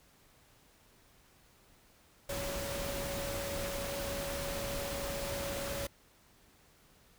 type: tone in noise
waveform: sine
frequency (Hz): 560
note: C#5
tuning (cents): +18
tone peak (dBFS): -39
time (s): 2.29-5.87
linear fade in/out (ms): 5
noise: pink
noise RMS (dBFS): -39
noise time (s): 2.29-5.87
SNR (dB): -3
effects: pink hiss -64 dBFS RMS until 7.18 s